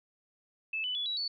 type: tone with pitch steps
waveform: sine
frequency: 2620 / 2992 / 3417 / 3903 / 4457 Hz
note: E7 / F#7 / G#7 / B7 / C#8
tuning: -11 / +19 / +49 / -21 / +9 cents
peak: -31 dBFS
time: 0.73-1.28 s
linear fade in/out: 5 ms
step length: 110 ms
effects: none